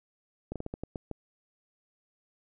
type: slowing click train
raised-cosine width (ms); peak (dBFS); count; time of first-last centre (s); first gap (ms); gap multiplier
2; -22; 8; 0.52-1.113; 37; 1.27
effects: none